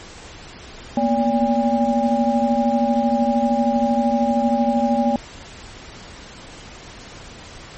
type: tone cluster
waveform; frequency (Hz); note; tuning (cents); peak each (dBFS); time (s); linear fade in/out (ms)
sine; 231.8 / 244.7 / 573 / 808; A#3 / B3 / D5 / G#5; -10 / -16 / -43 / -48; -20 / -21 / -22 / -21; 0.97-5.16; 2
effects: pink hiss -39 dBFS RMS until 7.77 s + MP3 32 kbps